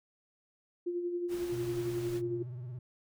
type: tone with tremolo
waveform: sine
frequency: 350.2 Hz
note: F4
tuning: 5 cents sharp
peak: -30 dBFS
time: 0.86-2.43 s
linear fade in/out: 10 ms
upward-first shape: sine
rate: 11 Hz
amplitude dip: 45%
type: noise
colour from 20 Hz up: pink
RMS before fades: -48 dBFS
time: 1.28-2.22 s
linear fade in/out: 50 ms
type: tone with vibrato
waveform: triangle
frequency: 123.5 Hz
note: B2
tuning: in tune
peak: -37 dBFS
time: 1.52-2.79 s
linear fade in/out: 5 ms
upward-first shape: sine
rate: 18 Hz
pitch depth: 88 cents each way
effects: none